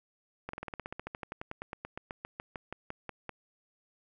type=slowing click train; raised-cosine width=0.5 ms; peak=-23 dBFS; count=28; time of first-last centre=0.49-3.293 s; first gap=44 ms; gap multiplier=1.06; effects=none